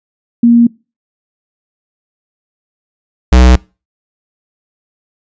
sine / square tone pair in turn, 235.6 / 62.47 Hz, A#3 / B1, +19 / +20 cents, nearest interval octave + major seventh, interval 2299 cents, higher first, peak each -3 dBFS, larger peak neither, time 0.43-0.67 / 3.32-3.56 s, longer neither, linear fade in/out 5 ms, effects noise-tail reverb RT60 0.3 s tail -24 dB re dry + resampled to 16000 Hz

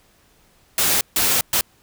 white noise bursts at uneven times, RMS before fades -18 dBFS, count 3, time 0.78-1.01 / 1.16-1.41 / 1.53-1.61 s, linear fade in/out 2 ms, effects pink hiss -57 dBFS RMS until 1.82 s

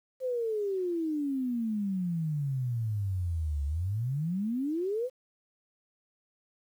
sine exponential two-way sweep, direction down then up, 527 to 69.7 to 527 Hz, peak -28 dBFS, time 0.2-5.1 s, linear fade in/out 50 ms, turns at 3.65 s, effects 10-bit

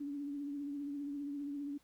sine tone with vibrato, 285.5 Hz, D4, 49 cents flat, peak -38 dBFS, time 0-1.78 s, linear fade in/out 10 ms, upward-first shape triangle, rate 15 Hz, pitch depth 45 cents each way, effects pink hiss -71 dBFS RMS until 1.83 s

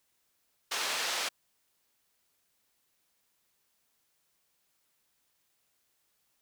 white band-pass noise, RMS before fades -33 dBFS, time 0.71-1.29 s, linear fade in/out 10 ms, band 500 to 4900 Hz, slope 12 dB/octave, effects white hiss -75 dBFS RMS until 6.41 s

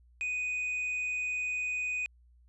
triangle tone, 2489 Hz, D#7, in tune, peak -29 dBFS, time 0.21-2.06 s, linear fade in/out 0 ms, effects added 60 Hz sine -58 dBFS peak until 2.48 s + resampled to 24000 Hz

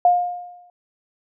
sine tone with exponential decay, 710 Hz, F5, 28 cents sharp, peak -9 dBFS, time 0.05-0.7 s, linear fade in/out 2 ms, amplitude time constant 140 ms, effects none

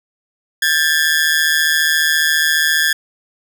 sawtooth ring-modulated tone, 1679 Hz, G#6, 18 cents sharp, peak -6 dBFS, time 0.62-2.93 s, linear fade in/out 5 ms, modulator 77.3 Hz, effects none

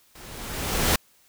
pink noise with level ramp, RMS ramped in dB -45 to -19 dBFS, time 0.15-0.96 s, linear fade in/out 5 ms, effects white hiss -60 dBFS RMS until 1.28 s

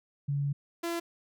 sine / sawtooth tone pair in turn, 141.9 / 339 Hz, C#3 / E4, +41 / +49 cents, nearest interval octave + minor third, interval 1508 cents, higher second, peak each -27 dBFS, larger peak neither, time 0.28-0.53 / 0.83-1 s, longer first, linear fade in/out 10 ms, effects none

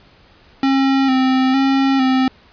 square tone with vibrato, 265.3 Hz, C4, 24 cents sharp, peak -13 dBFS, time 0.63-2.28 s, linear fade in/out 2 ms, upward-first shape square, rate 1.1 Hz, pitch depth 31 cents each way, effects pink hiss -49 dBFS RMS until 2.52 s + resampled to 11025 Hz

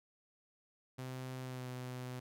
sawtooth tone with pitch glide, 129 to 126.27 Hz, C3 to B2, -24 to +39 cents, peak -38 dBFS, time 0.98-2.2 s, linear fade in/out 10 ms, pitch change -37 cents, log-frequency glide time 1.43-1.67 s, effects none

